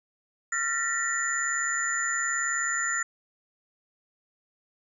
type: tone cluster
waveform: sine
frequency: 1368 / 1790 / 1929 / 7040 Hz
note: F6 / A6 / B6 / A8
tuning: -36 / +29 / -41 / 0 cents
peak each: -31 dBFS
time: 0.52-3.03 s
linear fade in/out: 5 ms
effects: none